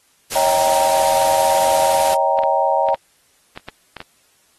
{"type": "noise", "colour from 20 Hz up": "white", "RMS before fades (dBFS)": -24, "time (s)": [0.31, 2.15], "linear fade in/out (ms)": 10}
{"type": "chord", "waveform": "sine", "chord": "Eb dominant seventh", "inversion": "third", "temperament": "equal with one note detuned", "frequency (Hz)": [554.4, 638.6, 784, 932.3], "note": ["Db5", "Eb5", "G5", "Bb5"], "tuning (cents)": [0, 45, 0, 0], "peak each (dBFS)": [-20, -20, -19, -19], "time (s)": [0.35, 2.95], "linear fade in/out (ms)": 10}
{"type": "clicks", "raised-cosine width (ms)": 0.3, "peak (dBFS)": -15, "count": 8, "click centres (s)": [2.389, 2.436, 2.887, 2.945, 3.575, 3.686, 3.967, 4.004]}
{"effects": ["white hiss -58 dBFS RMS until 4.58 s", "AAC 32 kbps"]}